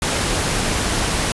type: noise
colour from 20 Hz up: pink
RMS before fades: -20 dBFS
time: 0.02-1.32 s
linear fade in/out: 2 ms
effects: resampled to 24000 Hz